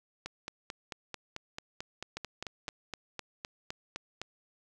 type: two click trains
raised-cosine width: 0.2 ms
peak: -20 / -21 dBFS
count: 9 / 12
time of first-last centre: 2.17-4.216 / 0.26-2.688 s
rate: 3.91 / 4.53 Hz
effects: none